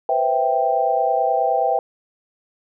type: chord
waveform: sine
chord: C major seventh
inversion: third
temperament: equal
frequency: 493.9 / 523.3 / 659.3 / 784 Hz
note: B4 / C5 / E5 / G5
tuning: 0 / 0 / 0 / 0 cents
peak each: -24 / -25 / -21 / -19 dBFS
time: 0.09-1.79 s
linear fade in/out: 2 ms
effects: none